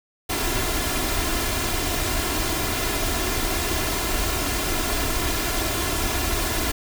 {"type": "noise with comb filter", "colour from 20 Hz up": "pink", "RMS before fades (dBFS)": -24, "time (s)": [0.29, 6.72], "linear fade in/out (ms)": 10, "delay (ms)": 2.9, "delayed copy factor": 0.6, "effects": []}